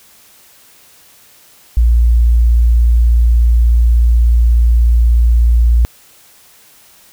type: tone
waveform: sine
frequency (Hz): 58.27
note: A#1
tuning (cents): 0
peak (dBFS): -6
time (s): 1.77-5.85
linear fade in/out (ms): 0
effects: white hiss -45 dBFS RMS until 7.12 s